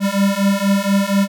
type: beating tone pair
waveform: square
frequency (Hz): 196 / 200.2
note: G3 / G3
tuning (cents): 0 / +37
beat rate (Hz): 4.2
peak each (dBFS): -18 / -17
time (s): 0-1.28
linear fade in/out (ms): 50
effects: none